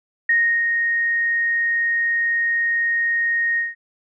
sine tone with ADSR envelope, 1862 Hz, A#6, 2 cents flat, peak -13 dBFS, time 0.29-3.75 s, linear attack 5 ms, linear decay 330 ms, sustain -4 dB, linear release 170 ms, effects none

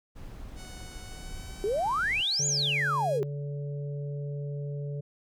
brown noise, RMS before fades -42 dBFS, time 0.15-2.23 s, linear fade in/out 20 ms
5% pulse tone with pitch glide, 740 to 825.8 Hz, F#5 to G#5, 0 to -10 cents, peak -35 dBFS, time 0.55-3.21 s, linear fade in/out 50 ms, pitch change +190 cents, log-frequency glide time 1.05-3.03 s
sine exponential two-way sweep, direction up then down, 382.2 to 7170 to 382.2 Hz, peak -25 dBFS, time 1.64-3.23 s, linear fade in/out 0 ms, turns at 2.47 s
harmonic tone, 143.5 Hz, D3, 40 cents flat, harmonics 1 / 3 / 4, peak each -32 / -42 / -46 dBFS, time 2.39-5.01 s, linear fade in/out 10 ms
effects none

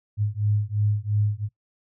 sine beating tone pair, 103.1 / 106 Hz, G#2 / G#2, -12 / +36 cents, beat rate 2.9 Hz, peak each -24 dBFS, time 0.17-1.49 s, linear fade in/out 50 ms, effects noise-tail reverb RT60 0.1 s tail -19 dB re dry

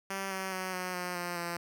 5% pulse tone with pitch steps, 194.2 / 190.31 / 186.5 / 182.77 / 179.11 / 175.53 / 172.02 Hz, G3 / F#3 / F#3 / F#3 / F3 / F3 / F3, -16 / +49 / +14 / -21 / +44 / +9 / -26 cents, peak -23 dBFS, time 0.1-1.57 s, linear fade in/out 5 ms, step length 210 ms, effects none

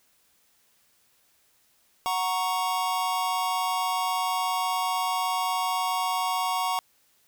square chord, F# major, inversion none, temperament equal, 740 / 932.3 / 1108.7 Hz, F#5 / A#5 / C#6, 0 / 0 / 0 cents, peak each -30 dBFS, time 2.06-6.79 s, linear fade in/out 0 ms, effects white hiss -65 dBFS RMS until 7.27 s

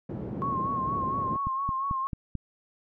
pink band-pass noise, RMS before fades -35 dBFS, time 0.09-1.37 s, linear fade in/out 5 ms, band 120 to 360 Hz, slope 12 dB/octave
sine tone with vibrato, 1084 Hz, C#6, 39 cents flat, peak -27 dBFS, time 0.42-2.07 s, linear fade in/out 0 ms, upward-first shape sine, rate 4.3 Hz, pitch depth 51 cents each way
click train, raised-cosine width 5 ms, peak -20 dBFS, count 5, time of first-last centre 1.47-2.353 s, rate 4.53 Hz
effects none

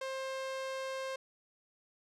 sawtooth tone with low-pass filter, 530 Hz, C5, 22 cents sharp, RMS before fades -39 dBFS, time 0.01-1.16 s, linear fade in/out 5 ms, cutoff 8300 Hz, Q 0.53, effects none

